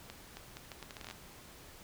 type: accelerating click train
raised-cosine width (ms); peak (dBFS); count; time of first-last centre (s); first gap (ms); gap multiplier
0.2; -27; 13; 0.1-1.11; 270; 0.74
effects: pink hiss -54 dBFS RMS until 1.83 s